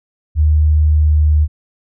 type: tone with pitch glide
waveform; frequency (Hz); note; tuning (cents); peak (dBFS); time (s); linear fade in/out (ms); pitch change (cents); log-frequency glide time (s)
sine; 76.5 to 75.88; D#2 to D#2; -29 to -43; -8; 0.35-1.48; 50; -14; 0.82-1.32
effects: none